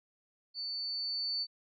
sine tone with level ramp, 4500 Hz, C#8, 25 cents sharp, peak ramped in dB -36 to -31 dBFS, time 0.54-1.47 s, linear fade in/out 50 ms, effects none

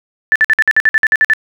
sine tone bursts, 1758 Hz, A6, 2 cents flat, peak -6 dBFS, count 12, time 0.32-1.335 s, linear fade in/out 0 ms, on 36 ms, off 53 ms, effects 8-bit

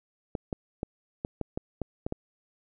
clicks, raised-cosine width 2 ms, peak -17 dBFS, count 9, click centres 0.352 / 0.528 / 0.831 / 1.249 / 1.413 / 1.575 / 1.817 / 2.065 / 2.124 s, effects none

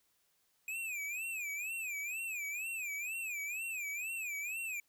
square tone with vibrato, 2489 Hz, D#7, in tune, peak -38 dBFS, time 0.68-4.8 s, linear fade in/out 2 ms, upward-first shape sine, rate 2.1 Hz, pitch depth 160 cents each way, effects white hiss -75 dBFS RMS until 4.88 s

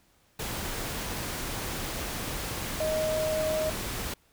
sine tone in noise, 625 Hz, D#5, 8 cents sharp, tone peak -26 dBFS, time 2.8-3.7 s, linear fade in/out 5 ms, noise pink, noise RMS -34 dBFS, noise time 0.39-4.14 s, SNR +5 dB, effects pink hiss -65 dBFS RMS until 4.32 s

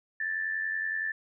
sine tone with amplitude modulation, 1760 Hz, A6, in tune, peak -26 dBFS, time 0.2-1.12 s, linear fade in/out 5 ms, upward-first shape sine, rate 90.6 Hz, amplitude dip 60%, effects none

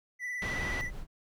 triangle tone with vibrato, 1975.5 Hz, B6, in tune, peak -32 dBFS, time 0.19-0.91 s, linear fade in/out 50 ms, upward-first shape triangle, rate 19 Hz, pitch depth 40 cents each way
brown noise with tremolo, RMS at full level -39 dBFS, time 0.41-1.07 s, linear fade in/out 50 ms, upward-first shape triangle, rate 7.5 Hz, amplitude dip 40%
pink low-pass noise, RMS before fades -38 dBFS, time 0.42-0.81 s, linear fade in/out 0 ms, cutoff 3600 Hz, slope 12 dB/octave
effects none

